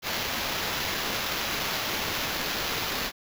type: noise with sample-and-hold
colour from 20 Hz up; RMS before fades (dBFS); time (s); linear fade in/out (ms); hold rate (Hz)
white; -30; 0.02-3.12; 50; 8820
effects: none